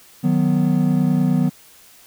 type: chord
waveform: triangle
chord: B major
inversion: first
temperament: equal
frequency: 155.56 / 185 / 246.9 Hz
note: D#3 / F#3 / B3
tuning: 0 / 0 / 0 cents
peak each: -17 dBFS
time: 0.23-1.5 s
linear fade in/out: 20 ms
effects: white hiss -48 dBFS RMS until 2.06 s